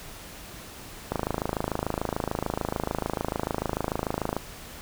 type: click train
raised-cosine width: 1 ms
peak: -12 dBFS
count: 88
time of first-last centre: 1.12-4.366 s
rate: 26.8 Hz
effects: pink hiss -43 dBFS RMS until 4.81 s